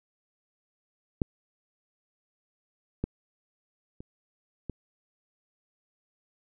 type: clicks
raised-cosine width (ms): 3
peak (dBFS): -12 / -15 / -29 / -21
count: 4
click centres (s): 1.218 / 3.04 / 4.005 / 4.697
effects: none